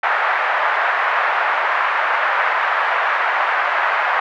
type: band-pass noise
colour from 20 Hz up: white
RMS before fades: -18 dBFS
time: 0.03-4.2 s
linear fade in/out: 5 ms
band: 680 to 1800 Hz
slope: 24 dB/octave
effects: none